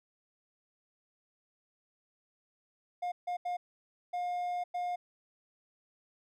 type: tone bursts at uneven times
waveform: triangle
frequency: 712 Hz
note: F5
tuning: 33 cents sharp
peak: -30 dBFS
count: 5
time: 3.02-3.12 / 3.27-3.37 / 3.45-3.57 / 4.13-4.64 / 4.74-4.96 s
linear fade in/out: 10 ms
effects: none